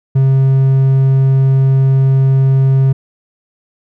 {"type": "tone", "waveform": "triangle", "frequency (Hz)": 134.1, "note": "C3", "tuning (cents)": 43, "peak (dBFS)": -5, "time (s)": [0.15, 2.93], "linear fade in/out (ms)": 10, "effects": []}